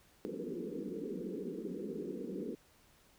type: band-pass noise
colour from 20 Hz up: white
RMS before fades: -41 dBFS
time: 0.25-2.55 s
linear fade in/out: 0 ms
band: 170 to 480 Hz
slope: 96 dB/octave
effects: pink hiss -66 dBFS RMS until 3.18 s